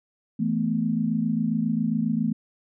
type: chord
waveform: sine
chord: E suspended fourth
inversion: none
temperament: just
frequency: 164.81 / 219.8 / 247.2 Hz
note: E3 / A3 / B3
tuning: 0 / -2 / +2 cents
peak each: -28 / -24 / -27 dBFS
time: 0.39-2.33 s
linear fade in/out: 10 ms
effects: none